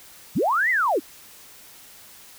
sine linear two-way sweep, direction up then down, 89.9 to 2074 to 237.8 Hz, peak -18 dBFS, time 0.35-1 s, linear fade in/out 20 ms, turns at 0.7 s, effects white hiss -47 dBFS RMS until 2.38 s

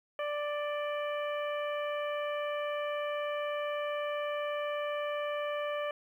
harmonic tone with a mistuned harmonic, 588 Hz, D5, 2 cents sharp, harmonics 1 / 2 / 3 / 4 / 5, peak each -33 / -39 / -43 / -45 / -47 dBFS, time 0.19-5.91 s, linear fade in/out 2 ms, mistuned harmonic 5, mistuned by +21 cents, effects 11-bit

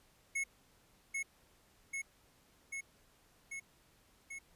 square tone with echo, 2187 Hz, C#7, 24 cents flat, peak -34 dBFS, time 0.35-0.44 s, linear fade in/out 10 ms, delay 790 ms, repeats 5, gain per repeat -2 dB, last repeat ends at 4.39 s, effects pink hiss -68 dBFS RMS until 4.55 s + resampled to 32000 Hz

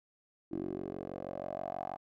10% pulse tone with band-pass filter sweep, 46.25 Hz, F#1, in tune, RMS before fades -40 dBFS, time 0.51-1.97 s, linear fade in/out 20 ms, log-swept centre 330 to 800 Hz, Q 5.2, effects none

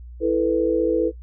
sine chord, E suspended fourth, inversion none, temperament just, 329.6 / 439.5 / 494.4 Hz, E4 / A4 / B4, 0 / -2 / +2 cents, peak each -21 dBFS, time 0.2-1.12 s, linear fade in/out 50 ms, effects noise-tail reverb RT60 0.1 s tail -17 dB re dry + added 60 Hz sine -36 dBFS peak until 1.22 s

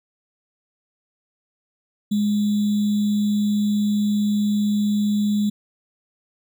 sine tone with sample-and-hold, 207.7 Hz, G#3, in tune, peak -17 dBFS, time 2.11-5.5 s, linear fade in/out 10 ms, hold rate 3675 Hz, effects none

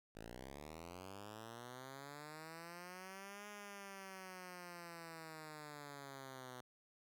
5% pulse linear two-way sweep, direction up then down, 52 to 207.7 to 124.3 Hz, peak -39 dBFS, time 0.15-6.61 s, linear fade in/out 5 ms, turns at 3.48 s, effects none

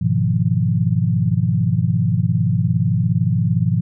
sine chord, F half-diminished seventh, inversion first, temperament equal with one note detuned, 103.83 / 123.47 / 157.19 / 174.61 Hz, Ab2 / Cb3 / Eb3 / F3, 0 / 0 / +18 / 0 cents, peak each -20 / -19 / -21 / -20 dBFS, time 0.01-3.81 s, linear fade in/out 10 ms, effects none

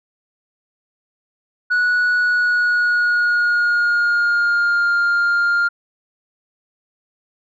sine tone with pitch glide, 1468 to 1402.5 Hz, F#6 to F6, -14 to +7 cents, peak -11 dBFS, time 1.7-5.69 s, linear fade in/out 20 ms, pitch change -79 cents, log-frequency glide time 2.16-4.91 s, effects tanh soft clip ceiling -13 dBFS

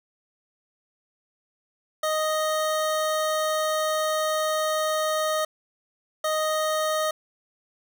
25% pulse tone bursts at uneven times, 622.3 Hz, D#5, in tune, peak -19 dBFS, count 2, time 2.03-5.45 / 6.24-7.11 s, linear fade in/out 5 ms, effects none

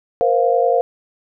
sine chord, Bb suspended second, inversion none, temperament equal with one note detuned, 472.7 / 523.3 / 698.5 Hz, Bb4 / C5 / F5, +24 / 0 / 0 cents, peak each -17 dBFS, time 0.21-0.81 s, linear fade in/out 0 ms, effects none

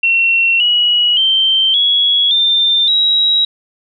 sine tone with pitch steps, 2721 / 2916 / 3126 / 3350 / 3590 / 3848 Hz, F7 / F#7 / G7 / G#7 / A7 / B7, -46 / -26 / -6 / +14 / +34 / -46 cents, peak -9 dBFS, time 0.03-3.45 s, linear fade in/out 5 ms, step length 570 ms, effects none

